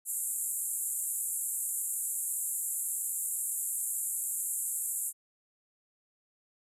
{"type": "band-pass noise", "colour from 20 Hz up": "pink", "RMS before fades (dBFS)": -34, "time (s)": [0.05, 5.13], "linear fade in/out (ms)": 50, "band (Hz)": [7300, 13000], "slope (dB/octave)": 96, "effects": []}